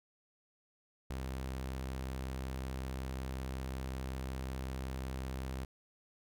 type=tone; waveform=sawtooth; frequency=65.41 Hz; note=C2; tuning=in tune; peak=-34 dBFS; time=1.1-5.65 s; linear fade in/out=5 ms; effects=none